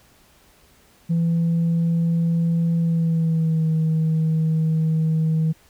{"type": "tone with pitch glide", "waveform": "sine", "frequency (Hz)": [167.3, 159.19], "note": ["E3", "D#3"], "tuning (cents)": [26, 40], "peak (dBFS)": -15, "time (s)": [1.09, 5.53], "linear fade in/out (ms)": 20, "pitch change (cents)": -86, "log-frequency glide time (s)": [2.78, 3.68], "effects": ["tanh soft clip ceiling -15 dBFS", "pink hiss -55 dBFS RMS until 5.69 s"]}